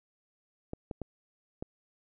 clicks, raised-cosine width 2 ms, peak -23 dBFS, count 4, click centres 0.734 / 0.912 / 1.017 / 1.625 s, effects none

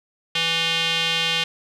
square tone with band-pass filter, 165.3 Hz, E3, 5 cents sharp, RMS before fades -22 dBFS, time 0.35-1.44 s, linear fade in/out 5 ms, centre 3100 Hz, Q 3.4, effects none

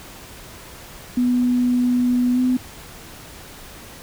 sine tone with pitch glide, 246.8 to 252.9 Hz, B3 to B3, -1 to +41 cents, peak -15 dBFS, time 1.17-2.57 s, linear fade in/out 5 ms, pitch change +42 cents, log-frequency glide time 2.33-2.39 s, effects pink hiss -40 dBFS RMS until 4.02 s

